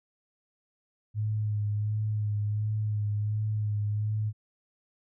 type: tone with vibrato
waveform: sine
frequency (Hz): 105.7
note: G#2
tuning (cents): +31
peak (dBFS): -26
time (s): 1.14-4.33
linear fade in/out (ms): 50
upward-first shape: sine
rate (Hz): 1.4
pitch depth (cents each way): 28
effects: none